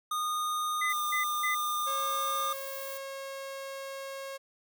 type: tone with pitch glide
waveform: square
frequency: 1229 to 1208.6 Hz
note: D#6 to D6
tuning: -22 to +49 cents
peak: -30 dBFS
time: 0.11-2.53 s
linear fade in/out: 5 ms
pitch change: -29 cents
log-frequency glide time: 0.79-1 s
type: tone bursts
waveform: sine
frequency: 2018 Hz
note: B6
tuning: 37 cents sharp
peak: -29 dBFS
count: 3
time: 0.81-1.55 s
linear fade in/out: 10 ms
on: 120 ms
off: 190 ms
type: noise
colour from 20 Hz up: violet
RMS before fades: -43 dBFS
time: 0.89-2.98 s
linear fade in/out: 10 ms
type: tone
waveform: sawtooth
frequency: 544 Hz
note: C#5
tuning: 33 cents flat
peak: -34 dBFS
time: 1.86-4.38 s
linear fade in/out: 20 ms
effects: none